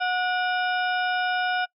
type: harmonic tone with a mistuned harmonic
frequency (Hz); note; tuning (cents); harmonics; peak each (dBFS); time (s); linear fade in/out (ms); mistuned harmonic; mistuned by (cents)
730; F#5; -24; 1 / 2 / 3 / 4 / 5 / 7; -25 / -26 / -36 / -35 / -38 / -42; 0-1.66; 20; 3; +140
effects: noise-tail reverb RT60 0.1 s tail -23 dB re dry